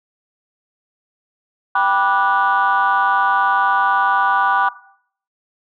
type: chord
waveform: sine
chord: G major seventh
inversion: none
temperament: just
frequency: 784 / 980 / 1176 / 1470 Hz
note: G5 / B5 / D6 / F#6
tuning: 0 / -14 / +2 / -12 cents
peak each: -18 dBFS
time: 1.75-4.69 s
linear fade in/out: 5 ms
effects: noise-tail reverb RT60 0.6 s tail -17 dB re dry + tanh soft clip ceiling -6 dBFS

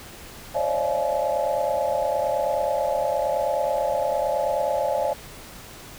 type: tone cluster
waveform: sine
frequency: 534 / 575 / 604 / 682 / 850 Hz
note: C5 / D5 / D5 / F5 / G#5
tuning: +35 / -37 / +48 / -41 / +40 cents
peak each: -27 dBFS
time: 0.54-5.14 s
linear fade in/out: 20 ms
effects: tanh soft clip ceiling -11 dBFS + pink hiss -42 dBFS RMS until 5.98 s

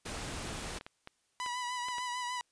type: noise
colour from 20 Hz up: pink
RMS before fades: -40 dBFS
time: 0.05-0.79 s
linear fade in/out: 10 ms
type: clicks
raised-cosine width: 0.3 ms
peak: -28 dBFS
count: 7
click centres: 0.773 / 0.811 / 0.865 / 1.074 / 1.462 / 1.885 / 1.983 s
type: tone with vibrato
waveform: sawtooth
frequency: 986 Hz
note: B5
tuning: 3 cents flat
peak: -31 dBFS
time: 1.4-2.41 s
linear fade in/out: 0 ms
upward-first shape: sine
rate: 6.7 Hz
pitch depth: 34 cents each way
effects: white hiss -75 dBFS RMS until 2.51 s + resampled to 22050 Hz

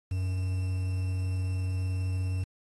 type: tone with quantisation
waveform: triangle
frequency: 92.9 Hz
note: F#2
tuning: 7 cents sharp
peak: -25 dBFS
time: 0.11-2.44 s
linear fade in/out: 5 ms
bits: 8
effects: AAC 32 kbps

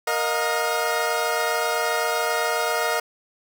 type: chord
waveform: 20% pulse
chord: Bb suspended fourth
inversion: none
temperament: equal with one note detuned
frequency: 466.2 / 622.3 / 713.1 Hz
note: Bb4 / Eb5 / F5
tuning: 0 / 0 / +36 cents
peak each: -21 dBFS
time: 0.07-3 s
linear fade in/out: 5 ms
effects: none

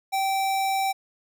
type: tone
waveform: square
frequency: 776 Hz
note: G5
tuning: 18 cents flat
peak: -23 dBFS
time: 0.12-0.93 s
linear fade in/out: 20 ms
effects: none

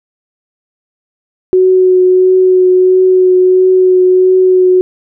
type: tone with vibrato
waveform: sine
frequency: 369.8 Hz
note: F#4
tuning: 1 cent flat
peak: -4 dBFS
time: 1.53-4.81 s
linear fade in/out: 0 ms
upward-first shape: triangle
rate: 1.5 Hz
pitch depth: 15 cents each way
effects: none

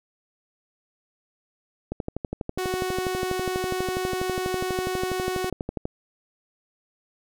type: click train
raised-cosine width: 2 ms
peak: -15 dBFS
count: 49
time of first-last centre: 1.92-5.854 s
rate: 12.2 Hz
type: tone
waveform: sawtooth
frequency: 370 Hz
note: F#4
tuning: in tune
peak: -22 dBFS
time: 2.58-5.5 s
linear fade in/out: 5 ms
effects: none

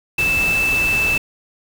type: tone in noise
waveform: sine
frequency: 2637 Hz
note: E7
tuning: in tune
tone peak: -15 dBFS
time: 0.18-1.18 s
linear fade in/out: 5 ms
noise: pink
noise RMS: -26 dBFS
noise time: 0.18-1.18 s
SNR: +8 dB
effects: none

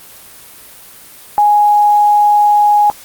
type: tone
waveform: sine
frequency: 830.6 Hz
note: G#5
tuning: in tune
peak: -6 dBFS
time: 1.38-2.9 s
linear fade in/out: 0 ms
effects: white hiss -37 dBFS RMS until 3.04 s + Opus 32 kbps

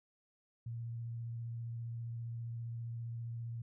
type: tone with vibrato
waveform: sine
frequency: 116.54 Hz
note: A#2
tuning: in tune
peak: -39 dBFS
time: 0.66-3.62 s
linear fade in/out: 5 ms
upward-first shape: triangle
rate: 15 Hz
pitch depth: 19 cents each way
effects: none

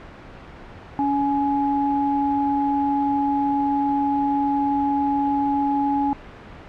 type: tone pair together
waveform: sine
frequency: 282 / 839 Hz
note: C#4 / G#5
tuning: +30 / +17 cents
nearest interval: octave + perfect fifth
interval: 1887 cents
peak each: -21 dBFS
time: 0.99-6.13 s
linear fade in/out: 0 ms
effects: pink hiss -40 dBFS RMS until 6.68 s + low-pass 2000 Hz 12 dB/octave

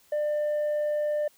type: tone with tanh clipping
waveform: sine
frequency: 597 Hz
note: D5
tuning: 28 cents sharp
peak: -25 dBFS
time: 0.12-1.28 s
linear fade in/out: 5 ms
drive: 2 dB
effects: white hiss -61 dBFS RMS until 1.37 s

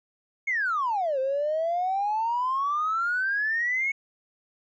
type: exponential two-way sweep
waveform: triangle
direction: down then up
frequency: 2217 to 518 to 2217 Hz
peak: -20 dBFS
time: 0.47-3.92 s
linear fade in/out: 10 ms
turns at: 1.19 s
effects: tanh soft clip ceiling -21 dBFS + resampled to 16000 Hz

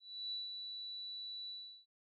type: tone with ADSR envelope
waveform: sine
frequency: 3951 Hz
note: B7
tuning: in tune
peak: -38 dBFS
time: 0-1.86 s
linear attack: 320 ms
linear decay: 160 ms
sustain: -5 dB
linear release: 370 ms
effects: none

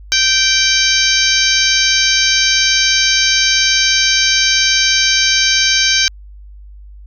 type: harmonic tone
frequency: 779 Hz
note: G5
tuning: 11 cents flat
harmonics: 2 / 3 / 4 / 5 / 6 / 7 / 8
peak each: -18 / -18 / -18 / -18 / -18 / -18 / -18 dBFS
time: 0.12-6.08 s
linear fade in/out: 0 ms
effects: added 50 Hz sine -33 dBFS peak until 7.06 s

